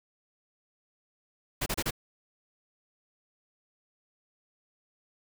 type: noise bursts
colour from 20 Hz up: pink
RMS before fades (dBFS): -30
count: 4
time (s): 1.61-1.908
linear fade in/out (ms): 10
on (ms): 52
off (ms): 30
effects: none